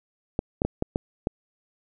clicks, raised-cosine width 2 ms, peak -10 dBFS, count 6, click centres 0.391 / 0.619 / 0.65 / 0.824 / 0.959 / 1.271 s, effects none

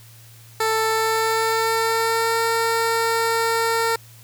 15% pulse tone with pitch glide, 442.3 to 456.3 Hz, A4 to A#4, +9 to -37 cents, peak -12 dBFS, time 0.6-3.96 s, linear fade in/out 5 ms, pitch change +54 cents, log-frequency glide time 0.84-2.41 s, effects added 114 Hz sine -45 dBFS peak until 4.23 s + white hiss -49 dBFS RMS until 4.23 s

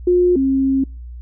sine tone pair in turn, 357.3 / 268.6 Hz, F4 / C4, +40 / +46 cents, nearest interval perfect fourth, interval 494 cents, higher first, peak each -10 / -13 dBFS, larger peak first, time 0.07-0.36 / 0.36-0.84 s, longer second, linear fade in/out 5 ms, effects noise-tail reverb RT60 0.3 s tail -26 dB re dry + added 60 Hz sine -30 dBFS peak until 1.21 s

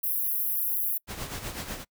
pink high-pass noise, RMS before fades -28 dBFS, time 0.03-0.98 s, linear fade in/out 10 ms, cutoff 11000 Hz, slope 96 dB/octave
pink noise with tremolo, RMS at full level -34 dBFS, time 1.07-1.85 s, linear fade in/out 50 ms, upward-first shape sine, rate 8.1 Hz, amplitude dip 60%
effects noise-tail reverb RT60 0.1 s tail -25 dB re dry

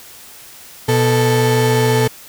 35% pulse tone pair together, 123.47 / 440 Hz, B2 / A4, 0 / 0 cents, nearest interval octave + minor seventh, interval 2200 cents, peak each -13 dBFS, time 0.88-2.08 s, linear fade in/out 10 ms, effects white hiss -39 dBFS RMS until 2.28 s

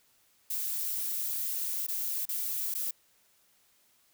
violet noise with dropouts, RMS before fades -33 dBFS, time 0.5-2.91 s, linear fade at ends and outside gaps 5 ms, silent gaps 1.867-1.883 / 2.255-2.289 / 2.741-2.749 s, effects white hiss -67 dBFS RMS until 4.13 s

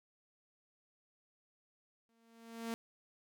sawtooth tone with exponential growth, 229 Hz, A#3, 31 cents flat, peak -32 dBFS, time 2.09-2.74 s, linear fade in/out 0 ms, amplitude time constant 140 ms, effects none

